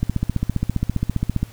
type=click train; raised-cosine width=5 ms; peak=-7 dBFS; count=22; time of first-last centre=0.03-1.43 s; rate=15 Hz; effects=added 111 Hz sine -42 dBFS peak until 1.52 s + pink hiss -48 dBFS RMS until 1.52 s